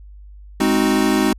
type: chord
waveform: square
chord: Ab dominant seventh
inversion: none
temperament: equal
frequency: 207.7 / 261.6 / 311.1 / 370 Hz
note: Ab3 / C4 / Eb4 / Gb4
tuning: 0 / 0 / 0 / 0 cents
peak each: -21 / -20 / -20 / -22 dBFS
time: 0.6-1.33 s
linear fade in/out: 5 ms
effects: added 50 Hz sine -37 dBFS peak until 1.38 s + resampled to 32000 Hz